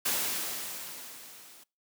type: noise with level ramp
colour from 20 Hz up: white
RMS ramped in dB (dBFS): -28 to -54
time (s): 0.05-1.64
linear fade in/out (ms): 10
effects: noise-tail reverb RT60 0.3 s tail -25 dB re dry + high-pass 150 Hz 12 dB/octave